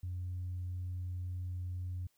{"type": "tone", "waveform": "sine", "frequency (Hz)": 90.2, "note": "F#2", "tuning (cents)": -44, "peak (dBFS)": -35, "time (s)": [0.03, 2.07], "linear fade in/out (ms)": 5, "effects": ["tanh soft clip ceiling -33 dBFS", "white hiss -75 dBFS RMS until 2.17 s"]}